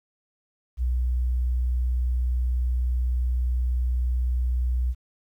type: tone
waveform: sine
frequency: 61.74 Hz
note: B1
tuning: in tune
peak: -21 dBFS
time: 0.77-4.95 s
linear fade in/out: 50 ms
effects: 10-bit